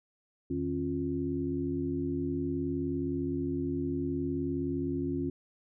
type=tone cluster; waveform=sine; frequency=85.2 / 156.2 / 271.7 / 351.1 Hz; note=F2 / D#3 / C#4 / F4; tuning=-42 / +7 / -35 / +9 cents; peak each=-39 / -38 / -32 / -35 dBFS; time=0.5-5.3 s; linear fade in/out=5 ms; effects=none